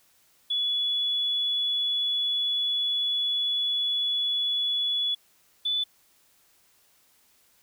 triangle tone pair in turn, 3409 / 3483 Hz, G#7 / A7, +45 / -18 cents, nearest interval unison, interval 37 cents, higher second, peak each -20 dBFS, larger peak neither, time 0.5-5.15 / 5.65-5.84 s, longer first, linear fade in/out 10 ms, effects tanh soft clip ceiling -22 dBFS + white hiss -63 dBFS RMS until 7.62 s

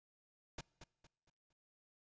pink noise with echo, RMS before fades -45 dBFS, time 0.58-0.61 s, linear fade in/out 5 ms, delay 230 ms, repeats 4, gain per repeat -9 dB, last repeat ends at 1.53 s, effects noise-tail reverb RT60 1.0 s tail -25 dB re dry + resampled to 16000 Hz

